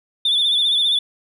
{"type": "tone with vibrato", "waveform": "sine", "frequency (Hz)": 3515, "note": "A7", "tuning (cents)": -2, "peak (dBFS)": -13, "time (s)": [0.25, 0.99], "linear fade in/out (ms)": 5, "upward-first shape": "sine", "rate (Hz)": 15, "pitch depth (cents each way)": 61, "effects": ["tanh soft clip ceiling -12 dBFS"]}